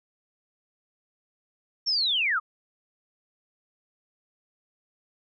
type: linear sweep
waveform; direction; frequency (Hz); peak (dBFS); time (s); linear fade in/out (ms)
sine; down; 5550 to 1141; -22; 1.86-2.4; 20
effects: none